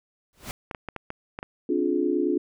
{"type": "noise with exponential growth", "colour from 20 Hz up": "pink", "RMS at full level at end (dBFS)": -31, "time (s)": [0.33, 0.51], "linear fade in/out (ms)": 0, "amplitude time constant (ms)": 39}
{"type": "clicks", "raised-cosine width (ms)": 0.5, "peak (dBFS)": -18, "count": 7, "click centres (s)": [0.712, 0.748, 0.887, 0.963, 1.104, 1.389, 1.429]}
{"type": "chord", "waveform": "sine", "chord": "D half-diminished seventh", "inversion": "third", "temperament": "just", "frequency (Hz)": [264.3, 293.7, 352.4, 422.9], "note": ["C4", "D4", "F4", "Ab4"], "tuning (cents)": [18, 0, 16, 31], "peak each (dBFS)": [-29, -26, -25, -29], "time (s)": [1.69, 2.38], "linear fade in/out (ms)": 5}
{"effects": []}